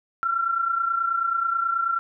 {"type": "tone pair together", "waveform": "sine", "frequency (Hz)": [1355.7, 1385], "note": ["E6", "F6"], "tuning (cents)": [48, -15], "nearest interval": "unison", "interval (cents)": 37, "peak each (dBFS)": [-22, -28], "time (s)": [0.23, 1.99], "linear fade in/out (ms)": 0, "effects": []}